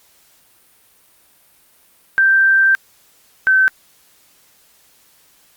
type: tone pair in turn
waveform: sine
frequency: 1568 / 1537.5 Hz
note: G6 / G6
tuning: 0 / -34 cents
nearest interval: unison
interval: 34 cents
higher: first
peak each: -9 dBFS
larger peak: neither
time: 2.18-2.75 / 3.47-3.68 s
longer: first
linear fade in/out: 0 ms
effects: white hiss -53 dBFS RMS until 5.56 s + Opus 48 kbps